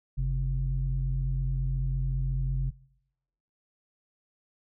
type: tone pair together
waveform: sine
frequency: 47.34 / 133 Hz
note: F#1 / C3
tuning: +40 / +29 cents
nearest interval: octave + tritone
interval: 1789 cents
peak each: -26 / -28 dBFS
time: 0.17-2.71 s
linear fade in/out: 20 ms
effects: noise-tail reverb RT60 0.9 s tail -24 dB re dry + tanh soft clip ceiling -19 dBFS